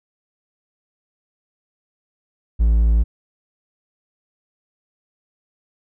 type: tone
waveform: triangle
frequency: 55.9 Hz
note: A1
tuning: 28 cents sharp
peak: -10 dBFS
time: 2.59-3.04 s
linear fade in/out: 20 ms
effects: none